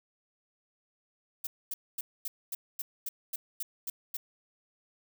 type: noise bursts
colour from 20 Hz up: violet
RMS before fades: -35 dBFS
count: 11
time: 1.44-4.17 s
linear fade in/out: 5 ms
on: 30 ms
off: 240 ms
effects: none